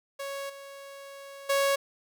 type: tone with level steps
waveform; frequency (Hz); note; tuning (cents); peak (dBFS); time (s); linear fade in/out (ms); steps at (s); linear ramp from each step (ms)
sawtooth; 554.4; C#5; 0; -30 / -39 / -19; 0.19-1.76; 10; 0.49 / 1.49; 10
effects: none